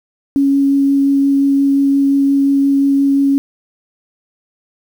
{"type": "tone with vibrato", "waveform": "sine", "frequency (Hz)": 277.2, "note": "C#4", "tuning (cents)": 0, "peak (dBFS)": -9, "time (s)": [0.36, 3.38], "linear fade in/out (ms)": 0, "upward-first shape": "sine", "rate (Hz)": 5.7, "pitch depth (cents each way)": 8, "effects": ["7-bit"]}